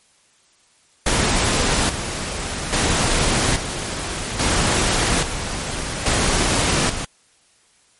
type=noise with tremolo; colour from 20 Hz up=pink; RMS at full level=-18 dBFS; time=1.06-7.05 s; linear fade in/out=5 ms; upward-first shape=square; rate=0.6 Hz; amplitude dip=60%; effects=white hiss -57 dBFS RMS until 7.99 s + MP3 48 kbps